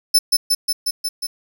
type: tone with echo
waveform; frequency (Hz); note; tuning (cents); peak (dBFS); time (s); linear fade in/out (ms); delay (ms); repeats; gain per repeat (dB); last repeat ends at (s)
sawtooth; 5274; E8; 0; -7; 0.14-0.19; 10; 180; 6; -2; 1.27
effects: 8-bit

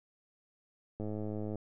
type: click train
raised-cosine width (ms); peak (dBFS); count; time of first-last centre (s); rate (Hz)
2; -26; 60; 1-1.557; 106
effects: none

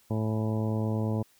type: harmonic tone with a mistuned harmonic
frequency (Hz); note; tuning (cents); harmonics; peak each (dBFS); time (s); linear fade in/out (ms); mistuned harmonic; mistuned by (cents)
109.3; A2; -11; 1 / 2 / 3 / 4 / 5 / 6 / 7 / 8 / 9; -28 / -31 / -37 / -38 / -39 / -43 / -48 / -45 / -46; 0.1-1.23; 10; 8; -43
effects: white hiss -63 dBFS RMS until 1.39 s

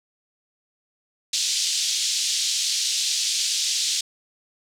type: band-pass noise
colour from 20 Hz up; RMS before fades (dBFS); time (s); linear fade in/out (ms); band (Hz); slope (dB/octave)
pink; -24; 1.33-4.01; 5; 3500 to 7500; 24
effects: none

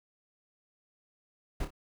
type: noise with echo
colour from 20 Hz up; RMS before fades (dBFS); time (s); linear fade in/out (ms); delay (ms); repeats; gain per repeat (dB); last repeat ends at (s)
brown; -32; 1.6-1.65; 5; 28; 2; -8; 1.706
effects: none

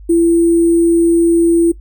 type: tone with sample-and-hold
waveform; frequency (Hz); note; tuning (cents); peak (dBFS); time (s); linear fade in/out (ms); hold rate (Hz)
sine; 337.2; E4; +39; -7; 0.09-1.72; 10; 8820
effects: noise-tail reverb RT60 0.1 s tail -18 dB re dry + added 50 Hz sine -32 dBFS peak until 1.8 s

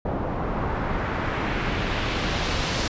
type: noise with low-pass filter sweep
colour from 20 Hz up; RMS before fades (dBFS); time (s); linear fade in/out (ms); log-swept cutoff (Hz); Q
pink; -26; 0.05-2.88; 5; 810 to 5500; 1.1
effects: resampled to 16000 Hz

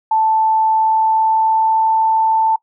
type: tone with pitch glide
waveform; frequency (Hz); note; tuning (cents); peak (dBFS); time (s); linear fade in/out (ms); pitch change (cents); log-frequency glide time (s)
sine; 880 to 886.6; A5 to A5; 0 to +13; -11; 0.11-2.56; 5; +13; 0.71-1.92
effects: noise-tail reverb RT60 0.1 s tail -22 dB re dry

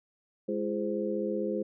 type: harmonic tone with a mistuned harmonic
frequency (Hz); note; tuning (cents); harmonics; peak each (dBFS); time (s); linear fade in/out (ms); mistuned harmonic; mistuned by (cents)
103.83; G#2; 0; 2 / 3 / 4 / 5; -34 / -34 / -34 / -34; 0.48-1.63; 10; 3; +150
effects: none

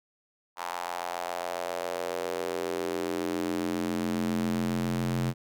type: tone with high-pass filter sweep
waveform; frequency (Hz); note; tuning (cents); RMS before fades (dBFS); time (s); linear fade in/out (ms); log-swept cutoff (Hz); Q
square; 43.65; F1; 0; -31; 0.56-5.34; 50; 920 to 150; 3
effects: none

